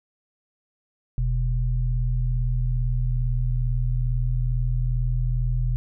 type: tone pair together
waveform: sine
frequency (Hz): 41.1 / 123.47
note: E1 / B2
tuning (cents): -4 / 0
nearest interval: octave + perfect fifth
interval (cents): 1904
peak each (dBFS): -22 / -24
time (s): 1.18-5.76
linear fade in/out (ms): 0
effects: none